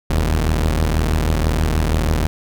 sawtooth tone pair together, 42 / 77.78 Hz, E1 / D#2, +33 / 0 cents, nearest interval major seventh, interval 1067 cents, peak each -14 dBFS, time 0.1-2.27 s, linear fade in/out 0 ms, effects none

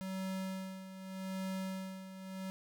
square tone with tremolo, 189.6 Hz, F#3, 43 cents sharp, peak -37 dBFS, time 0.01-2.5 s, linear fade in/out 0 ms, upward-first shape sine, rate 0.83 Hz, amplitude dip 70%, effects none

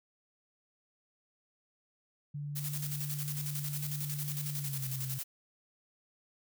sine tone with pitch glide, 145.4 to 131.8 Hz, D3 to C3, -17 to +13 cents, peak -36 dBFS, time 2.34-5.19 s, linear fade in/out 10 ms, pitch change -170 cents, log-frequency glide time 4.54-4.88 s
blue noise with tremolo, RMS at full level -38 dBFS, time 2.55-5.24 s, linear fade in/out 20 ms, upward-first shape square, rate 11 Hz, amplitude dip 55%
effects none

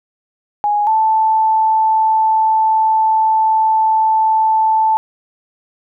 sine tone pair in turn, 830.6 / 878.7 Hz, G#5 / A5, 0 / -3 cents, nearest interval minor second, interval 97 cents, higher second, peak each -12 / -10 dBFS, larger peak second, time 0.64-0.87 / 0.87-4.97 s, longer second, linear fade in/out 0 ms, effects none

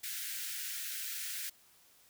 white high-pass noise, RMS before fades -40 dBFS, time 0.03-1.5 s, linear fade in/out 10 ms, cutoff 1400 Hz, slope 96 dB/octave, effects white hiss -64 dBFS RMS until 2.09 s

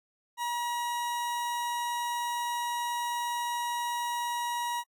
40% pulse tone, 957 Hz, A#5, 45 cents sharp, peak -29 dBFS, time 0.37-4.84 s, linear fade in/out 50 ms, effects AAC 64 kbps

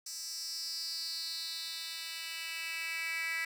10% pulse tone with high-pass filter sweep, 328 Hz, E4, 9 cents flat, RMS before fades -39 dBFS, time 0.06-3.45 s, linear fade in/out 5 ms, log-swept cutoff 6200 to 2100 Hz, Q 4.8, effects none

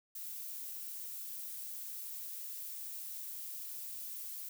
violet noise, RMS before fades -44 dBFS, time 0.15-4.49 s, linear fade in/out 5 ms, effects none

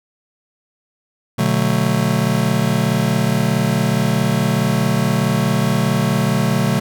square chord, B minor seventh, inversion none, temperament just, 123.47 / 148.16 / 185.21 / 222.2 Hz, B2 / D3 / F#3 / A3, 0 / +16 / +2 / +17 cents, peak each -21 dBFS, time 1.38-6.8 s, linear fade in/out 10 ms, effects none

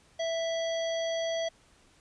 harmonic tone, 659.3 Hz, E5, in tune, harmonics 1 / 3 / 5 / 7 / 9, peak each -29 / -41 / -39 / -47 / -45 dBFS, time 0.19-1.49 s, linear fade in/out 10 ms, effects pink hiss -62 dBFS RMS until 2 s + resampled to 22050 Hz

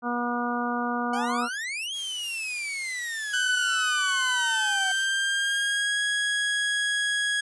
harmonic tone, 241.2 Hz, B3, 41 cents flat, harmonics 1 / 2 / 3 / 4 / 5 / 6, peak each -29 / -35 / -32 / -34 / -32 / -34 dBFS, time 0.02-1.49 s, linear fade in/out 50 ms
40% pulse exponential two-way sweep, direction up then down, 740 to 3322 to 740 Hz, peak -29 dBFS, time 1.13-4.92 s, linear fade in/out 5 ms, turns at 1.94 s
blue noise, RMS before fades -40 dBFS, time 1.92-5.08 s, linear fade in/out 50 ms
30% pulse tone with pitch glide, 1497 to 1661 Hz, F#6 to G#6, +20 to 0 cents, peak -21 dBFS, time 3.33-7.41 s, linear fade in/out 10 ms, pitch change +180 cents, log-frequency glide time 4.11-6.02 s
effects resampled to 24000 Hz

